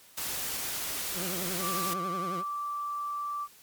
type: noise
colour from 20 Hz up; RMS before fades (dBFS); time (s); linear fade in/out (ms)
white; -34; 0.17-1.94; 10
type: tone with vibrato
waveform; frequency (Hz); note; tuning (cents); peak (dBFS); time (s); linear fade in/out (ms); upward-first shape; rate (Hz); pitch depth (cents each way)
20% pulse; 181.1; F#3; -37; -30; 1.13-2.44; 50; triangle; 11; 150
type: tone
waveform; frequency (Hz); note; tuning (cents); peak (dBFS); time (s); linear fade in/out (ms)
sine; 1167; D6; -11; -31; 1.6-3.48; 50
effects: white hiss -56 dBFS RMS until 3.62 s + MP3 96 kbps